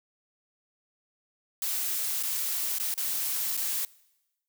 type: noise with dropouts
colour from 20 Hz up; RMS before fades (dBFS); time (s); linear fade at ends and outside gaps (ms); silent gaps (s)
blue; -30; 1.62-3.85; 2; 2.228-2.233 / 2.785-2.798 / 2.941-2.977 / 3.569-3.574
effects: noise-tail reverb RT60 1.0 s tail -23 dB re dry